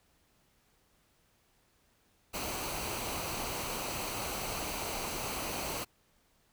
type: noise with comb filter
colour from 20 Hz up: pink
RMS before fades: -37 dBFS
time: 2.33-5.85 s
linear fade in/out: 20 ms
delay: 0.57 ms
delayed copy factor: -0.5
effects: pink hiss -70 dBFS RMS until 6.52 s